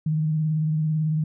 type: tone with vibrato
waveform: sine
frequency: 155.56 Hz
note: D#3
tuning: in tune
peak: -20 dBFS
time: 0.06-1.24 s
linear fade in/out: 5 ms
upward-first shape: sine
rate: 18 Hz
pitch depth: 36 cents each way
effects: none